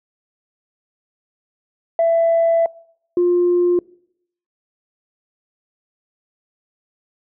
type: tone pair in turn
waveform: sine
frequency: 666 / 352.8 Hz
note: E5 / F4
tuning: +18 / +18 cents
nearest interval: major seventh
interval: 1100 cents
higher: first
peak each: -11 dBFS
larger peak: neither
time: 1.99-2.66 / 3.17-3.79 s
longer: first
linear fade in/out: 2 ms
effects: noise-tail reverb RT60 0.7 s tail -24 dB re dry + tanh soft clip ceiling -9 dBFS